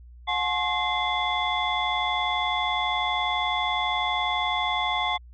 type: tone cluster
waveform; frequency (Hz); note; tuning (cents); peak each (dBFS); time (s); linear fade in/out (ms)
sine; 724 / 856 / 1075 / 2073 / 3442; F#5 / A5 / C6 / C7 / A7; -38 / -48 / +47 / -17 / -39; -29; 0.27-5.18; 20
effects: tanh soft clip ceiling -14 dBFS + added 60 Hz sine -44 dBFS peak until 5.33 s